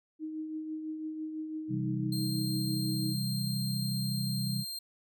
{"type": "tone with tremolo", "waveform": "sine", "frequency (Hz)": 312.5, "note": "D#4", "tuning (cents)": 8, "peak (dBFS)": -33, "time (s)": [0.19, 3.16], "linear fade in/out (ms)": 50, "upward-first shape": "triangle", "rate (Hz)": 6, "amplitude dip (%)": 45}
{"type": "chord", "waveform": "sine", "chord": "C major", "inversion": "none", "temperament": "equal", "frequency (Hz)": [130.81, 164.81, 196], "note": ["C3", "E3", "G3"], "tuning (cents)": [0, 0, 0], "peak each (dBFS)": [-33, -38, -35], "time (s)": [1.68, 4.65], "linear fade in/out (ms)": 50}
{"type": "tone", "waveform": "sawtooth", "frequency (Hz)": 4186, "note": "C8", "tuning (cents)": 0, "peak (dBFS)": -34, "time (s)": [2.12, 4.79], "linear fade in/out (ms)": 5}
{"effects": []}